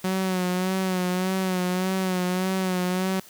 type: tone with vibrato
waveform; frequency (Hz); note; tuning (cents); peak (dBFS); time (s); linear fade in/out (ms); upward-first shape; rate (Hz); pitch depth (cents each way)
sawtooth; 185; F#3; 0; -19; 0.04-3.2; 5; sine; 1.7; 43
effects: white hiss -49 dBFS RMS until 3.29 s